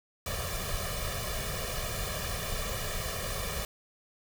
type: noise with comb filter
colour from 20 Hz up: pink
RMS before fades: -34 dBFS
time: 0.26-3.65 s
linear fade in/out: 2 ms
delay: 1.7 ms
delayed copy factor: +1
effects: none